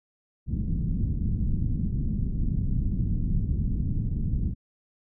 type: low-pass noise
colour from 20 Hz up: pink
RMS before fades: -26 dBFS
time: 0.46-4.55 s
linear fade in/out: 50 ms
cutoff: 210 Hz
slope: 24 dB/octave
effects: none